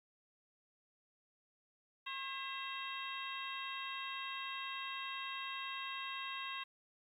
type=harmonic tone with a mistuned harmonic; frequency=538 Hz; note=C5; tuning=48 cents sharp; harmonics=2 / 3 / 4 / 5 / 6 / 7; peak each=-45 / -51 / -50 / -46 / -50 / -49 dBFS; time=2.06-6.64 s; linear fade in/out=10 ms; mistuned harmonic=4; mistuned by=-110 cents; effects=12-bit